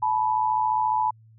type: tone pair together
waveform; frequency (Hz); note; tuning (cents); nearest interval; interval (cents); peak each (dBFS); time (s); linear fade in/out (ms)
sine; 867.6 / 982; A5 / B5; -25 / -10; major second; 215; -23; 0.02-1.11; 10
effects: added 111 Hz sine -50 dBFS peak until 1.38 s